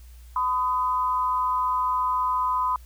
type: tone pair together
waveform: sine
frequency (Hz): 1010.1 / 1244.5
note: B5 / D#6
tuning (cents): +39 / 0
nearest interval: major third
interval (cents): 361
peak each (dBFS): -22 / -28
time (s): 0.36-2.76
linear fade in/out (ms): 2
effects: added 60 Hz sine -43 dBFS peak until 2.85 s + white hiss -58 dBFS RMS until 2.85 s